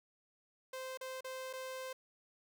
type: tone with dropouts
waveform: sawtooth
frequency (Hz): 520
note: C5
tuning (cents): -11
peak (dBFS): -38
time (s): 0.73-1.93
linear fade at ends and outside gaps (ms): 5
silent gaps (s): 0.974-1.01 / 1.208-1.244 / 1.53-1.534
effects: none